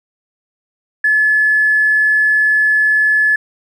triangle tone with tanh clipping, 1719 Hz, A6, 41 cents flat, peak -9 dBFS, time 1.04-3.36 s, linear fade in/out 5 ms, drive 2 dB, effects none

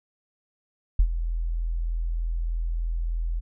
sine tone with ADSR envelope, 41.64 Hz, E1, 18 cents sharp, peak -12 dBFS, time 0.99-3.41 s, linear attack 6 ms, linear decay 70 ms, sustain -12 dB, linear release 27 ms, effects none

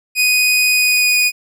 sawtooth tone with pitch glide, 2489 to 2472 Hz, D#7 to D#7, 0 to -12 cents, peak -8 dBFS, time 0.15-1.32 s, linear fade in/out 50 ms, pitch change -12 cents, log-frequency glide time 0.7-1.14 s, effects none

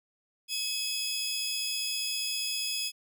sawtooth tone cluster, 2560 / 3365 / 5010 Hz, D#7 / G#7 / D#8, +49 / +22 / +11 cents, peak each -33 / -32 / -31 dBFS, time 0.48-2.92 s, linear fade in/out 50 ms, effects none

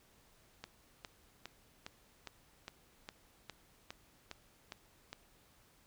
click train, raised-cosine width 0.2 ms, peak -27 dBFS, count 12, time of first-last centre 0.64-5.13 s, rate 2.45 Hz, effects pink hiss -67 dBFS RMS until 5.86 s

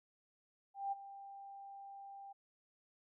sine tone with ADSR envelope, 792 Hz, G5, 18 cents sharp, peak -34 dBFS, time 0.74-2.33 s, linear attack 180 ms, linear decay 20 ms, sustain -15 dB, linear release 12 ms, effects none

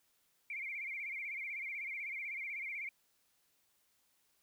sine tone with vibrato, 2232 Hz, C#7, 11 cents sharp, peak -39 dBFS, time 0.5-2.89 s, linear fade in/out 2 ms, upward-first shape sine, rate 16 Hz, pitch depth 120 cents each way, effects white hiss -75 dBFS RMS until 4.42 s

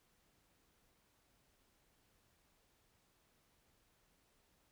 silence, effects pink hiss -75 dBFS RMS until 4.71 s

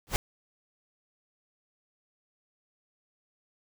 pink noise with exponential growth, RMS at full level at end -21 dBFS, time 0.07-0.16 s, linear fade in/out 0 ms, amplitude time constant 18 ms, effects none

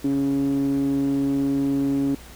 sawtooth tone with band-pass filter, 138.59 Hz, C#3, in tune, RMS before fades -22 dBFS, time 0.04-2.15 s, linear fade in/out 5 ms, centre 300 Hz, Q 8.7, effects added 60 Hz sine -45 dBFS peak until 2.35 s + pink hiss -45 dBFS RMS until 2.35 s

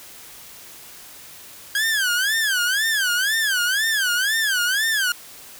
sawtooth tone with vibrato, 1605 Hz, G6, 40 cents sharp, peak -15 dBFS, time 1.75-5.12 s, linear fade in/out 2 ms, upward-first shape sine, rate 2 Hz, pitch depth 210 cents each way, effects white hiss -42 dBFS RMS until 5.59 s

